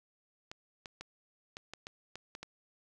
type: clicks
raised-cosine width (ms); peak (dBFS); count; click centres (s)
0.2; -26; 9; 0.515 / 0.858 / 1.01 / 1.569 / 1.736 / 1.869 / 2.156 / 2.351 / 2.43
effects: none